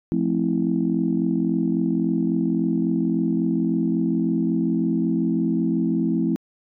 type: chord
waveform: sine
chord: F major seventh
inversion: none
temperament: just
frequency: 174.61 / 218.3 / 261.9 / 327.4 Hz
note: F3 / A3 / C4 / E4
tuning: 0 / -13 / +2 / -12 cents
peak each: -24 dBFS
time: 0.12-6.36 s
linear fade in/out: 0 ms
effects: tanh soft clip ceiling -9 dBFS